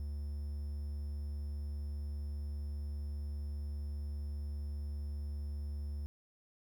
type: tone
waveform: triangle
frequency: 72.5 Hz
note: D2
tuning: 22 cents flat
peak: -35 dBFS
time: 0-6.06 s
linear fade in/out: 0 ms
effects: 11-bit